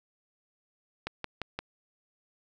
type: click train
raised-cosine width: 0.3 ms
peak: -17 dBFS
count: 4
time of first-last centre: 1.07-1.59 s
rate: 5.77 Hz
effects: none